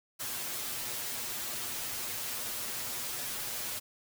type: noise with comb filter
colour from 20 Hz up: white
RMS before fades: -37 dBFS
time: 0.19-3.8 s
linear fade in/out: 20 ms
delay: 8.3 ms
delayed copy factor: +0.75
effects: none